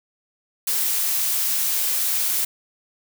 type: noise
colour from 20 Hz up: blue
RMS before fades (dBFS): -22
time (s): 0.67-2.45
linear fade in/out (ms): 5
effects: none